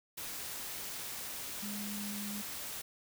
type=tone in noise; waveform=sine; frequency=205.8 Hz; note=G#3; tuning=16 cents flat; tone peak=-40 dBFS; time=1.62-2.42 s; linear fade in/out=10 ms; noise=white; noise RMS=-42 dBFS; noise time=0.17-2.82 s; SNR=-1 dB; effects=none